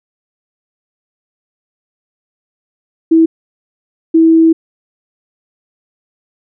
sine tone bursts at uneven times, 325.5 Hz, E4, 22 cents flat, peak -4 dBFS, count 2, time 3.11-3.26 / 4.14-4.53 s, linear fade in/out 10 ms, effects none

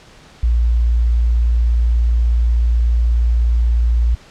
sine tone, 58.27 Hz, A#1, in tune, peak -11 dBFS, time 0.43-4.15 s, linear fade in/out 5 ms, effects pink hiss -44 dBFS RMS until 4.3 s + low-pass 6000 Hz 12 dB/octave

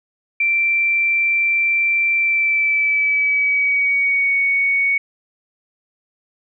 sine tone with pitch glide, 2349 to 2229 Hz, D7 to C#7, 0 to +9 cents, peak -14 dBFS, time 0.4-4.98 s, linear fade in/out 5 ms, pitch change -91 cents, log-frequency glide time 2.15-4.36 s, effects none

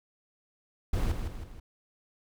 brown noise with echo, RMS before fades -27 dBFS, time 0.93-1.12 s, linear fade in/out 5 ms, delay 160 ms, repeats 3, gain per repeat -6 dB, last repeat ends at 1.6 s, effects none

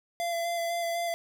square tone with vibrato, 682 Hz, F5, 41 cents flat, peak -29 dBFS, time 0.2-1.14 s, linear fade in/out 0 ms, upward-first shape square, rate 4 Hz, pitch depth 14 cents each way, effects none

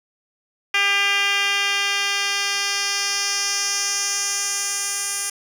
10% pulse tone with band-pass filter sweep, 400.4 Hz, G4, 37 cents sharp, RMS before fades -22 dBFS, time 0.74-5.3 s, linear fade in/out 5 ms, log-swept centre 2700 to 8500 Hz, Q 2.1, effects 7-bit

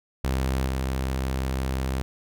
sawtooth tone with level steps, 65.7 Hz, C2, 8 cents sharp, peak -19 / -21 dBFS, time 0.24-2.02 s, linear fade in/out 0 ms, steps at 0.66 s, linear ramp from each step 5 ms, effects none

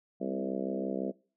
harmonic tone with a mistuned harmonic, 65.9 Hz, C2, 13 cents sharp, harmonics 3 / 4 / 5 / 6 / 7 / 8 / 9 / 10, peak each -37 / -38 / -39 / -40 / -40 / -41 / -42 / -42 dBFS, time 0.2-1.12 s, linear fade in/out 20 ms, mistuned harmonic 4, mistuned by -17 cents, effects noise-tail reverb RT60 0.4 s tail -23 dB re dry

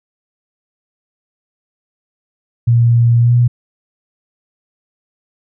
sine tone with pitch glide, 118 to 121.11 Hz, A#2 to B2, +22 to -33 cents, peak -7 dBFS, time 2.67-3.48 s, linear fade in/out 10 ms, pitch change +45 cents, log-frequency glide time 3.2-3.33 s, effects none

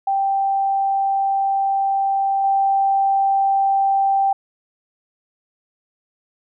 sine tone with level steps, 784 Hz, G5, in tune, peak -16 / -14 dBFS, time 0.07-4.33 s, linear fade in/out 5 ms, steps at 2.44 s, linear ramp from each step 2 ms, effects none

